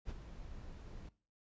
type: noise with ADSR envelope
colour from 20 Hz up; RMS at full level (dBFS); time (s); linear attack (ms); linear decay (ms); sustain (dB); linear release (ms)
brown; -40; 0.05-1.09; 48; 31; -9; 4
effects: noise-tail reverb RT60 0.4 s tail -20 dB re dry + resampled to 16000 Hz